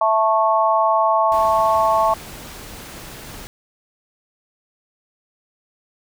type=chord; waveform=sine; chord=A major; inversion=second; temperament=just; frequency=660 / 880 / 1100 Hz; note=E5 / A5 / C#6; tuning=+2 / 0 / -14 cents; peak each=-18 dBFS; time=0.01-2.14 s; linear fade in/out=5 ms
type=noise; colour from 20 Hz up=pink; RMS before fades=-36 dBFS; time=1.32-3.47 s; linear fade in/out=0 ms
effects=none